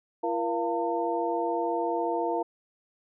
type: tone cluster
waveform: sine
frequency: 339.1 / 473.9 / 689 / 903 Hz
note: E4 / A#4 / F5 / A5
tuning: +49 / +28 / -24 / +45 cents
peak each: -31 dBFS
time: 0.23-2.43 s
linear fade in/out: 10 ms
effects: none